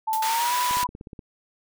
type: tone with pitch glide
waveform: sine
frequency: 880 to 987.8 Hz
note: A5 to B5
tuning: 0 to 0 cents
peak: -22 dBFS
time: 0.07-0.87 s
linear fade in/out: 10 ms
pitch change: +200 cents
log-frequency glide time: 0.24-0.54 s
type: noise with exponential decay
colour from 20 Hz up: blue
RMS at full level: -27 dBFS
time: 0.13-0.31 s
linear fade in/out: 1 ms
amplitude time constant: 37 ms
type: high-pass noise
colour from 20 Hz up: pink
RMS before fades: -29 dBFS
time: 0.22-0.84 s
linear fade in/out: 5 ms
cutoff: 1200 Hz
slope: 12 dB/octave
type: click train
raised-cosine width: 3 ms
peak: -26 dBFS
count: 9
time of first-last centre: 0.71-1.192 s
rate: 16.6 Hz
effects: none